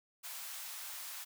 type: high-pass noise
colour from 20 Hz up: white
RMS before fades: -45 dBFS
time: 0.23-1.25 s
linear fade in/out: 20 ms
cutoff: 720 Hz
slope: 24 dB/octave
effects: none